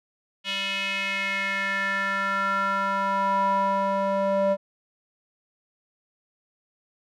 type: tone with band-pass filter sweep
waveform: square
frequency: 196 Hz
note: G3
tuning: in tune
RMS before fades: -25 dBFS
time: 0.44-4.57 s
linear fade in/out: 50 ms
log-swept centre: 3000 to 650 Hz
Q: 4.1
effects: none